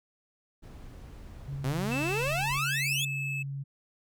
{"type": "noise", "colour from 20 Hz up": "brown", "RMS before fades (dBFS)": -45, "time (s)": [0.62, 2.6], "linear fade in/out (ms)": 20}
{"type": "tone", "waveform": "sine", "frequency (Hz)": 138.59, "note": "C#3", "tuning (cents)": 0, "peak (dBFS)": -33, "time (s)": [1.47, 3.64], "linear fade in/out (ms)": 20}
{"type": "exponential sweep", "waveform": "sawtooth", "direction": "up", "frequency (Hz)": [123.47, 3569], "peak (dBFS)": -26, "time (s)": [1.64, 3.05], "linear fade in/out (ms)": 5}
{"type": "tone with pitch glide", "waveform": "triangle", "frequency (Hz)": [2637, 2605], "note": ["E7", "E7"], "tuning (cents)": [0, -21], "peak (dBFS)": -31, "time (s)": [1.91, 3.43], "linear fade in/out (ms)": 10, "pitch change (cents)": -21, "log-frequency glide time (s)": [2.54, 3.13]}
{"effects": []}